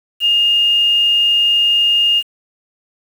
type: tone with quantisation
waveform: sine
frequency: 2832 Hz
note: F7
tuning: 23 cents sharp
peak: -10 dBFS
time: 0.2-2.23 s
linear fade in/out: 50 ms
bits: 6
effects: none